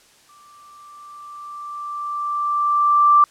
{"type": "tone with exponential growth", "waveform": "sine", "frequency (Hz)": 1174.7, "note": "D6", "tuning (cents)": 0, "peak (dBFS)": -8, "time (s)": [0.29, 3.24], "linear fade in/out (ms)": 2, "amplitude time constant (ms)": 640, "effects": ["white hiss -53 dBFS RMS until 3.3 s", "low-pass 9000 Hz 12 dB/octave"]}